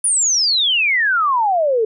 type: exponential sweep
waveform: sine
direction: down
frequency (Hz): 9956 to 425.1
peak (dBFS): -13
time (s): 0.04-1.85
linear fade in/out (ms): 5
effects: none